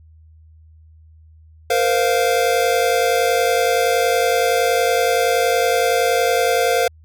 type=chord; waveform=square; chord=Bb suspended second; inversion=none; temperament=equal with one note detuned; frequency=466.2 / 516.9 / 698.5 Hz; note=Bb4 / C5 / F5; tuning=0 / -21 / 0 cents; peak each=-20 dBFS; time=1.7-6.88 s; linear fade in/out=5 ms; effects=added 79 Hz sine -44 dBFS peak until 7.04 s